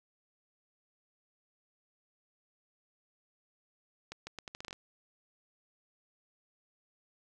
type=accelerating click train; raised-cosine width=0.2 ms; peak=-25 dBFS; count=10; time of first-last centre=4.12-4.729 s; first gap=150 ms; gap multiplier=0.78; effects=none